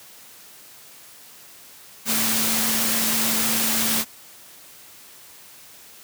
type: tone in noise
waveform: sine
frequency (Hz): 223.4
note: A3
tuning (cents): +27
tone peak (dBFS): -29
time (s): 2.05-4.05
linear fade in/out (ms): 50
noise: white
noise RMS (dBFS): -22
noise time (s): 2.05-4.05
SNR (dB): -10
effects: white hiss -46 dBFS RMS until 6.03 s + high-pass 80 Hz 12 dB/octave